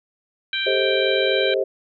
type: harmonic tone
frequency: 784 Hz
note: G5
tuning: in tune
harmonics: 2 / 3 / 4 / 5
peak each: -27 / -27 / -27 / -27 dBFS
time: 0.53-1.54 s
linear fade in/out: 2 ms
type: chord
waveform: sine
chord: A half-diminished seventh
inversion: third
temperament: just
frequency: 396 / 440 / 528 / 633.6 Hz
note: G4 / A4 / C5 / Eb5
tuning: +18 / 0 / +16 / +31 cents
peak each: -22 / -28 / -22 / -26 dBFS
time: 0.66-1.64 s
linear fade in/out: 10 ms
effects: none